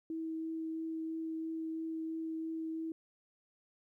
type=tone with vibrato; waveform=sine; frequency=322.5 Hz; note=E4; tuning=38 cents flat; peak=-36 dBFS; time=0.1-2.92 s; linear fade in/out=2 ms; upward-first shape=triangle; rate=3 Hz; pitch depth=9 cents each way; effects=13-bit